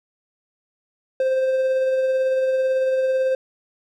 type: tone with tremolo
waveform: triangle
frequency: 523.3 Hz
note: C5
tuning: in tune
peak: -14 dBFS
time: 1.2-3.35 s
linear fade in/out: 2 ms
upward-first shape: triangle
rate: 18 Hz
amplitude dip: 30%
effects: none